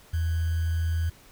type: tone with sample-and-hold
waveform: sine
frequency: 82.41 Hz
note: E2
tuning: in tune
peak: -23 dBFS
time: 0.13-1.1 s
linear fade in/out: 10 ms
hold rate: 1575 Hz
effects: pink hiss -54 dBFS RMS until 1.31 s